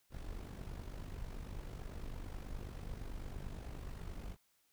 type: noise with amplitude modulation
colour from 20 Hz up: brown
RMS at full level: -42 dBFS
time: 0.1-4.37 s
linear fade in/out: 50 ms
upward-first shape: sine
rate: 49.1 Hz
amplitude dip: 65%
effects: white hiss -75 dBFS RMS until 4.72 s